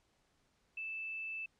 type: tone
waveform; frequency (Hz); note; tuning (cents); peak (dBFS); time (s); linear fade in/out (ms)
sine; 2637; E7; 0; -39; 0.77-1.46; 5
effects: pink hiss -75 dBFS RMS until 1.59 s + low-pass 8000 Hz 12 dB/octave